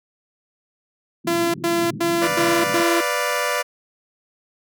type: band-pass noise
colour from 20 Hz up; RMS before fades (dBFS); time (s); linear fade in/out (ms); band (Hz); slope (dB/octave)
pink; -33; 1.24-2.83; 10; 120 to 340; 48
type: tone bursts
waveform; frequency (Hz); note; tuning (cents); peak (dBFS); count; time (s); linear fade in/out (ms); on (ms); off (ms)
sawtooth; 339.7; F4; -48; -14; 5; 1.27-3.008; 5; 270; 97
type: chord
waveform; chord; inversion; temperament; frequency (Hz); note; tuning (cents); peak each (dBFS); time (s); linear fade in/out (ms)
15% pulse; B diminished; none; equal; 493.9 / 587.3 / 698.5; B4 / D5 / F5; 0 / 0 / 0; -18 / -16 / -22; 2.21-3.63; 20
effects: none